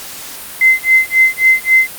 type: tone with tremolo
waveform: sine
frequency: 2065 Hz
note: C7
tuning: 23 cents flat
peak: -4 dBFS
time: 0.61-1.87 s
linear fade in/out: 2 ms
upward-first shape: sine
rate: 3.7 Hz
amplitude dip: 100%
effects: white hiss -29 dBFS RMS until 1.98 s + Opus 48 kbps

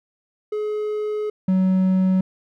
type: tone pair in turn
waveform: triangle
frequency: 423.5 / 187.34 Hz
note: G#4 / F#3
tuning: +34 / +22 cents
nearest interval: octave + major second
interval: 1412 cents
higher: first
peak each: -20 / -13 dBFS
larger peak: second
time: 0.52-1.3 / 1.48-2.21 s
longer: first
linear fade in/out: 5 ms
effects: none

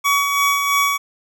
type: tone with tremolo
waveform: 25% pulse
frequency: 1130 Hz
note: C#6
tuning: 33 cents sharp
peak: -10 dBFS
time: 0.04-0.98 s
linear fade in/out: 20 ms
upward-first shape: sine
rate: 3 Hz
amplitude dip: 40%
effects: none

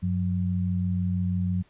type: tone pair together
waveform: sine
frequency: 94.73 / 180.9 Hz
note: F#2 / F#3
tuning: +41 / -39 cents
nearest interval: major seventh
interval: 1120 cents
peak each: -26 dBFS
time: 0.02-1.63 s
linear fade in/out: 20 ms
effects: pink hiss -62 dBFS RMS until 1.69 s + resampled to 8000 Hz

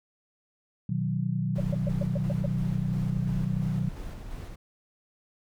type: chord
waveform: sine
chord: B major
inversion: none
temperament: equal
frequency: 123.47 / 155.56 / 185 Hz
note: B2 / D#3 / F#3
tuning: 0 / 0 / 0 cents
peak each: -30 dBFS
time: 0.89-3.89 s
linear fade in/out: 5 ms
type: noise with tremolo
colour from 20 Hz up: brown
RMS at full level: -37 dBFS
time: 1.55-4.56 s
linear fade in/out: 10 ms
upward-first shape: square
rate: 2.9 Hz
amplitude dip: 30%
type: tone bursts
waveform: sine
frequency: 572 Hz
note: D5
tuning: 46 cents flat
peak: -30 dBFS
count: 7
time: 1.58-2.461 s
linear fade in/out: 5 ms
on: 23 ms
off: 120 ms
effects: none

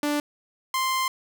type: tone pair in turn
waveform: sawtooth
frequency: 293.7 / 1046.6 Hz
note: D4 / C6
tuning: 0 / 0 cents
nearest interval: octave + minor seventh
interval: 2200 cents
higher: second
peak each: -19 dBFS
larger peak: neither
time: 0.03-0.2 / 0.74-1.08 s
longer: second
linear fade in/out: 2 ms
effects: none

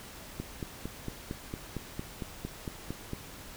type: click train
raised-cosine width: 3 ms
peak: -22 dBFS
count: 13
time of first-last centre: 0.4-3.133 s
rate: 4.39 Hz
effects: pink hiss -47 dBFS RMS until 3.56 s

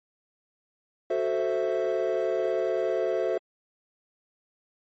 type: chord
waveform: triangle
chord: F# half-diminished seventh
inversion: none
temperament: equal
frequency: 370 / 440 / 523.3 / 659.3 Hz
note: F#4 / A4 / C5 / E5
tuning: 0 / 0 / 0 / 0 cents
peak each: -27 dBFS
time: 1.1-3.38 s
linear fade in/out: 5 ms
effects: tanh soft clip ceiling -15 dBFS + MP3 32 kbps

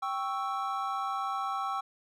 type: chord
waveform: triangle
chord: C# diminished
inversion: second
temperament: equal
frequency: 784 / 1108.7 / 1318.5 Hz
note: G5 / C#6 / E6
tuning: 0 / 0 / 0 cents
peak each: -33 dBFS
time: 0.02-1.81 s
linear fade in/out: 10 ms
effects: none

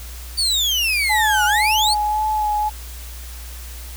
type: exponential two-way sweep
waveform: 35% pulse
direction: down then up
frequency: 4637 to 1403 to 4637 Hz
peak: -15 dBFS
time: 0.37-1.95 s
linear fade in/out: 20 ms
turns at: 1.45 s
type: tone with vibrato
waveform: sine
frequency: 850 Hz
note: G#5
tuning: 40 cents sharp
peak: -17 dBFS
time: 1.09-2.7 s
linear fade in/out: 20 ms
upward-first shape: sine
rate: 1.9 Hz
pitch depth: 23 cents each way
effects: added 60 Hz sine -32 dBFS peak until 3.96 s + white hiss -39 dBFS RMS until 3.96 s

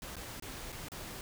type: noise with dropouts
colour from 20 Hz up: pink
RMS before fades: -44 dBFS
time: 0.02-1.21 s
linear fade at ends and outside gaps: 1 ms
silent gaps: 0.157-0.166 / 0.399-0.423 / 0.721-0.725 / 0.885-0.918 s
effects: none

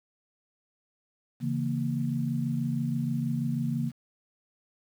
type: chord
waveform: sine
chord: A# diminished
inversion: first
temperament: equal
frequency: 138.59 / 164.81 / 233.1 Hz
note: C#3 / E3 / A#3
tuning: 0 / 0 / 0 cents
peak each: -30 / -33 / -30 dBFS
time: 1.4-3.92 s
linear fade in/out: 50 ms
effects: 9-bit

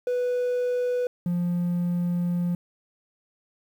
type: tone pair in turn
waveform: triangle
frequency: 493.9 / 175.13 Hz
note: B4 / F3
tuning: 0 / +5 cents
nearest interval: octave + tritone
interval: 1795 cents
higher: first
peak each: -20 dBFS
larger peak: neither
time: 0.07-1.07 / 1.26-2.55 s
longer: second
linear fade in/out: 2 ms
effects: tanh soft clip ceiling -16 dBFS + 9-bit

